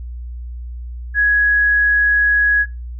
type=tone; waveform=sine; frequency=1669 Hz; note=G#6; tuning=8 cents sharp; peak=-11 dBFS; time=1.14-2.66 s; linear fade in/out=50 ms; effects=noise-tail reverb RT60 0.3 s tail -26 dB re dry + added 60 Hz sine -26 dBFS peak until 2.99 s